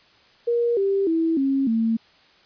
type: tone with pitch steps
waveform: sine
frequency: 473 / 393.2 / 326.8 / 271.7 / 225.8 Hz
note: A#4 / G4 / E4 / C#4 / A3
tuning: +25 / +5 / -15 / -35 / +45 cents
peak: -18 dBFS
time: 0.47-1.97 s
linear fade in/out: 10 ms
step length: 300 ms
effects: white hiss -55 dBFS RMS until 2.45 s + resampled to 11025 Hz